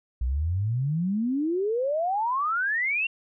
sine exponential sweep, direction up, 58.2 to 2780 Hz, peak -23 dBFS, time 0.21-3.07 s, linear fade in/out 5 ms, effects none

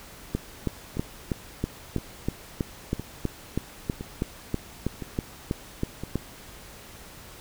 two click trains, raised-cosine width 3 ms, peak -20 / -12 dBFS, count 6 / 19, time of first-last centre 0.97-6.036 / 0.35-6.156 s, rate 0.987 / 3.1 Hz, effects pink hiss -46 dBFS RMS until 7.4 s

